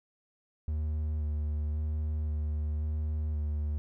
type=tone with vibrato; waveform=triangle; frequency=75.8 Hz; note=D#2; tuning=45 cents flat; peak=-27 dBFS; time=0.68-3.78 s; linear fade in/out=0 ms; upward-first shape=square; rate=0.94 Hz; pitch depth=18 cents each way; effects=none